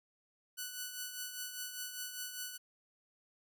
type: tone with tremolo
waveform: 5% pulse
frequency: 1485 Hz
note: F#6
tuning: 6 cents sharp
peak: -27 dBFS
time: 0.57-2.58 s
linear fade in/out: 20 ms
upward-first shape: triangle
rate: 5 Hz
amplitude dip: 60%
effects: none